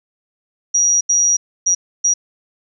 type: tone bursts at uneven times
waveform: sine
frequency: 5760 Hz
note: F#8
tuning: 47 cents flat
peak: -11 dBFS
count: 4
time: 0.74-1.01 / 1.09-1.37 / 1.66-1.75 / 2.04-2.14 s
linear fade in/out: 10 ms
effects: none